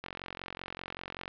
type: click train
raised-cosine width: 0.3 ms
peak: -22 dBFS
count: 57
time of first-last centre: 0.04-1.279 s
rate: 45.2 Hz
effects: low-pass 4000 Hz 12 dB/octave